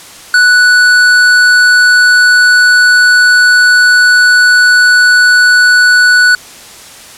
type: tone with tanh clipping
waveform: sine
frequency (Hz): 1480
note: F#6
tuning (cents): 0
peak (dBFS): -5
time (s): 0.34-6.35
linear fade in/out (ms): 2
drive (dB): 15
effects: white hiss -32 dBFS RMS until 7.17 s + low-pass 10000 Hz 12 dB/octave